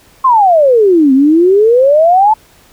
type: exponential two-way sweep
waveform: sine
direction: down then up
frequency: 1087 to 258.4 to 891 Hz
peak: -4 dBFS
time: 0.24-2.34 s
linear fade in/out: 10 ms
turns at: 1.13 s
effects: pink hiss -45 dBFS RMS until 2.72 s